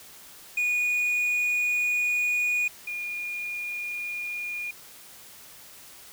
triangle / sine tone pair in turn, 2457 / 2430 Hz, D#7 / D#7, -22 / -42 cents, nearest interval unison, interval 20 cents, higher first, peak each -21 / -30 dBFS, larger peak first, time 0.57-2.68 / 2.87-4.71 s, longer first, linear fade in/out 5 ms, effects white hiss -48 dBFS RMS until 6.12 s

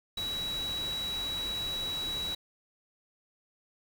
sine tone in noise, 3900 Hz, B7, 23 cents flat, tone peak -32 dBFS, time 0.17-2.35 s, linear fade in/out 5 ms, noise pink, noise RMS -42 dBFS, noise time 0.17-2.35 s, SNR +7 dB, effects none

